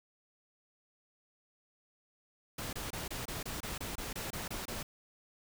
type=noise bursts; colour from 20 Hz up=pink; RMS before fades=-40 dBFS; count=13; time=2.58-4.83 s; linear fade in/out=5 ms; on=150 ms; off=25 ms; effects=none